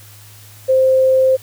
sine tone, 523.3 Hz, C5, in tune, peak -9 dBFS, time 0.68-1.37 s, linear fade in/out 20 ms, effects added 104 Hz sine -41 dBFS peak until 1.42 s + white hiss -43 dBFS RMS until 1.42 s

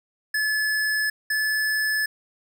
square tone pair in turn, 1721 / 1727.9 Hz, A6 / A6, -39 / -32 cents, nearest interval unison, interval 7 cents, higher second, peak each -22 dBFS, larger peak neither, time 0.34-1.1 / 1.3-2.06 s, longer neither, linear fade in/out 5 ms, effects none

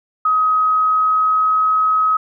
sine tone with pitch glide, 1264 to 1272.8 Hz, D#6 to D#6, +27 to +39 cents, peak -12 dBFS, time 0.25-2.17 s, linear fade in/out 5 ms, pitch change +12 cents, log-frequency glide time 0.52-1.71 s, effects none

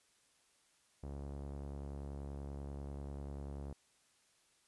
sawtooth tone with low-pass filter, 70.3 Hz, C#2, 25 cents sharp, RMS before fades -45 dBFS, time 1.03-3.73 s, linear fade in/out 5 ms, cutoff 730 Hz, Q 0.9, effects white hiss -72 dBFS RMS until 4.67 s + resampled to 24000 Hz

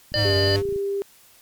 click train, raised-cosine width 5 ms, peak -25 dBFS, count 19, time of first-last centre 0.12-0.761 s, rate 28.1 Hz
square linear two-way sweep, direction down then up, 110 to 94.6 to 100.3 Hz, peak -22 dBFS, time 0.14-0.63 s, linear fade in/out 50 ms, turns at 0.34 s
harmonic tone, 599 Hz, D5, 34 cents sharp, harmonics 1 / 3 / 5 / 7 / 8, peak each -25 / -28 / -30 / -30 / -24 dBFS, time 0.14-0.56 s, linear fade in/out 0 ms
sine tone, 397.8 Hz, G4, 25 cents sharp, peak -22 dBFS, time 0.25-1.02 s, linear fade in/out 0 ms
effects white hiss -53 dBFS RMS until 1.41 s + MP3 96 kbps

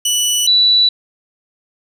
20% pulse / sine tone pair in turn, 2960 / 3951 Hz, F#7 / B7, 0 / 0 cents, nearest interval perfect fourth, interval 500 cents, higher second, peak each -8 dBFS, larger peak neither, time 0.05-0.47 / 0.47-0.89 s, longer neither, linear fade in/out 5 ms, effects none

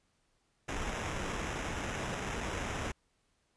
pink noise with sample-and-hold, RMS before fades -37 dBFS, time 0.68-2.92 s, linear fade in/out 10 ms, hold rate 4410 Hz, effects pink hiss -75 dBFS RMS until 3.56 s + resampled to 22050 Hz

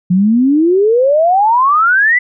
sine exponential sweep, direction up, 174.61 to 2028 Hz, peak -7 dBFS, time 0.1-2.19 s, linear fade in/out 10 ms, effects none

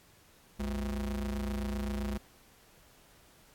square ring-modulated tone, 73.42 Hz, D2, in tune, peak -30 dBFS, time 0.59-2.18 s, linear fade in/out 10 ms, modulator 133 Hz, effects pink hiss -61 dBFS RMS until 3.54 s + AAC 64 kbps

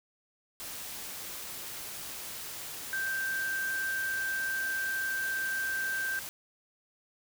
sine tone in noise, 1568 Hz, G6, in tune, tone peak -30 dBFS, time 2.93-6.19 s, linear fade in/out 0 ms, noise white, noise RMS -41 dBFS, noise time 0.6-6.29 s, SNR +8 dB, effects none

